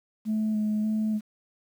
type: tone with vibrato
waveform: sine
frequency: 214.8 Hz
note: A3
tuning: 41 cents flat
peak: -22 dBFS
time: 0.25-1.21 s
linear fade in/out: 50 ms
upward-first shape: square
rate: 1.7 Hz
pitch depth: 15 cents each way
effects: tanh soft clip ceiling -21 dBFS + 9-bit